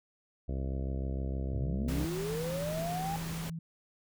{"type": "harmonic tone", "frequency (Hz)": 66.5, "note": "C2", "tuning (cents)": 29, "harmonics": [1, 2, 3, 4, 5, 6, 7, 8, 9, 10], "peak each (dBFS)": [-33, -39, -43, -45, -47, -49, -50, -51, -52, -53], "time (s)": [0.48, 2.06], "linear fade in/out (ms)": 10}
{"type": "linear sweep", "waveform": "sine", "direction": "up", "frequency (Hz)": [88.3, 815], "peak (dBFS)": -34, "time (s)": [1.53, 3.16], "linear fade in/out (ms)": 0}
{"type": "tone with pitch glide", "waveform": "sine", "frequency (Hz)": [162.2, 164.08], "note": ["E3", "E3"], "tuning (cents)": [-28, -8], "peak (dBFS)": -36, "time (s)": [1.88, 3.59], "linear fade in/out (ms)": 5, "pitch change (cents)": 20, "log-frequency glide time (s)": [2.43, 2.57]}
{"type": "noise", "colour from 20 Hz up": "pink", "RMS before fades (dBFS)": -42, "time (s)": [1.88, 3.5], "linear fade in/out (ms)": 5}
{"effects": []}